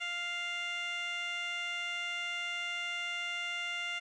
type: tone with band-pass filter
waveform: 15% pulse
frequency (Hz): 698.5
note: F5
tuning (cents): 0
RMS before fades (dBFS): -37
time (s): 0-4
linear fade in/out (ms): 20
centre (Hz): 2600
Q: 1.7
effects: resampled to 22050 Hz + 11-bit